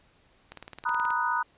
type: click train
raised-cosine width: 0.3 ms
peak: -25 dBFS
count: 12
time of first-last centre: 0.52-1.105 s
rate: 18.8 Hz
type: chord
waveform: sine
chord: B major seventh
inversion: third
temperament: equal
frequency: 932.3 / 987.8 / 1244.5 / 1480 Hz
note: A#5 / B5 / D#6 / F#6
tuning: 0 / 0 / 0 / 0 cents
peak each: -30 dBFS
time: 0.85-1.43 s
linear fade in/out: 10 ms
effects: pink hiss -63 dBFS RMS until 1.57 s + resampled to 8000 Hz